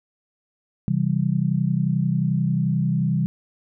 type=chord; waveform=sine; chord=C major; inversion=none; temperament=equal with one note detuned; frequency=133.41 / 164.81 / 196 Hz; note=C3 / E3 / G3; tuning=+34 / 0 / 0 cents; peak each=-23 / -22 / -24 dBFS; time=0.88-3.26 s; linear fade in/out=0 ms; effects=none